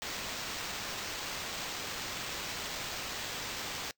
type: noise with sample-and-hold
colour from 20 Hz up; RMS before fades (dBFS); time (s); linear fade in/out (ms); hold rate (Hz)
white; -39; 0.02-3.91; 0; 11025
effects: noise-tail reverb RT60 0.1 s tail -22 dB re dry